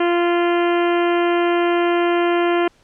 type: harmonic tone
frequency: 346.6 Hz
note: F4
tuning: 13 cents flat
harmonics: 1 / 2 / 3 / 4 / 5 / 6 / 7 / 8 / 9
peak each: -16 / -22 / -26 / -28 / -30 / -32 / -33 / -34 / -35 dBFS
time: 0-2.68 s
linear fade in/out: 5 ms
effects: pink hiss -56 dBFS RMS until 2.83 s + low-pass 7000 Hz 12 dB/octave